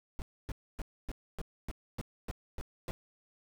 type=noise bursts; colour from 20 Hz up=brown; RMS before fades=-37 dBFS; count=10; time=0.19-2.91 s; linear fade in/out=0 ms; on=29 ms; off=270 ms; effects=none